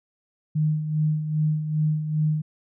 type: tone with tremolo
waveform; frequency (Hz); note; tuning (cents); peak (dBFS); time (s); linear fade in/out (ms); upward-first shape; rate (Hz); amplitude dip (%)
sine; 153.8; D#3; -20; -18; 0.55-2.42; 10; sine; 2.5; 60
effects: none